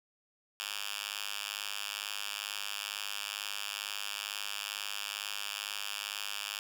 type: tone with high-pass filter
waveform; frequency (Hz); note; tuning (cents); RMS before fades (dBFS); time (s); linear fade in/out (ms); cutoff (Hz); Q
5% pulse; 102.2; G#2; -27; -39; 0.6-6.59; 0; 2400; 1.4
effects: none